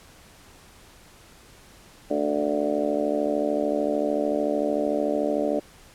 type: harmonic tone with a mistuned harmonic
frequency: 73.42 Hz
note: D2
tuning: in tune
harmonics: 3 / 4 / 5 / 6 / 7 / 8 / 9 / 10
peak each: -33 / -27 / -35 / -29 / -36 / -26 / -33 / -36 dBFS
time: 2.1-5.6 s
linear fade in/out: 10 ms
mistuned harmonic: 5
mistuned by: +37 cents
effects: pink hiss -51 dBFS RMS until 5.94 s + low-pass 12000 Hz 12 dB/octave